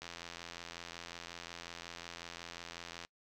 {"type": "click train", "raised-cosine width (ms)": 0.2, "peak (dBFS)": -27, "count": 260, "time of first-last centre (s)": [0.02, 3.049], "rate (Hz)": 85.5, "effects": ["noise-tail reverb RT60 0.1 s tail -26 dB re dry"]}